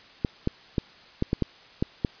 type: clicks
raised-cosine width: 3 ms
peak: -10 dBFS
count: 8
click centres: 0.248 / 0.474 / 0.782 / 1.224 / 1.331 / 1.423 / 1.825 / 2.048 s
effects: white hiss -51 dBFS RMS until 2.2 s + resampled to 11025 Hz